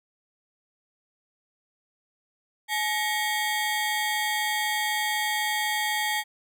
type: ring-modulated tone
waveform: 25% pulse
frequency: 1368 Hz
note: F6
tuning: 36 cents flat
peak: -18 dBFS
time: 2.68-6.24 s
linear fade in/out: 50 ms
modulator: 518 Hz
effects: none